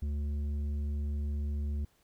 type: tone with tanh clipping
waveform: triangle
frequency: 72.9 Hz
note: D2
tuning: 12 cents flat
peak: -32 dBFS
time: 0.02-1.85 s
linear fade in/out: 5 ms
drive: 12 dB
effects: pink hiss -69 dBFS RMS until 2.03 s